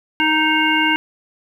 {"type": "harmonic tone", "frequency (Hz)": 311.1, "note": "D#4", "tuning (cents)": 0, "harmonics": [1, 3, 5, 7, 9], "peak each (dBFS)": [-20, -20, -20, -20, -20], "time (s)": [0.2, 0.96], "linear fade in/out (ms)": 0, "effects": ["8-bit"]}